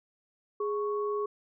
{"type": "tone pair together", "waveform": "sine", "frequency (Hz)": [415.3, 1108.7], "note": ["G#4", "C#6"], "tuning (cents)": [0, 0], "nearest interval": "octave + perfect fourth", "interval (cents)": 1700, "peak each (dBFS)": [-29, -35], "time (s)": [0.6, 1.26], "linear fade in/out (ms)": 5, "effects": []}